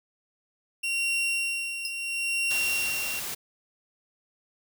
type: tone with tremolo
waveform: 40% pulse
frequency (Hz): 2749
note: F7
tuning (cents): -28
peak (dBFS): -23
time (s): 0.83-3.2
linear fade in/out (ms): 10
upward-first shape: sine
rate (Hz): 0.73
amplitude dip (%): 60
type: tone with exponential decay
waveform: sawtooth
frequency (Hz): 5140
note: E8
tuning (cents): -45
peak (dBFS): -24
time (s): 1.85-1.95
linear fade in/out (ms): 1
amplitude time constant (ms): 21
type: noise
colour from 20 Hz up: white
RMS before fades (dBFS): -34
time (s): 2.5-3.35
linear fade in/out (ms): 10
effects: none